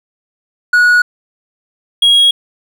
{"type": "tone pair in turn", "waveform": "triangle", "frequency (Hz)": [1459, 3299], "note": ["F#6", "G#7"], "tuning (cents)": [-25, -12], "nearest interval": "octave + major second", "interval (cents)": 1413, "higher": "second", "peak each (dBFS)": -4, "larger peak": "neither", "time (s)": [[0.73, 1.02], [2.02, 2.31]], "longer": "neither", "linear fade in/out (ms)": 5, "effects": []}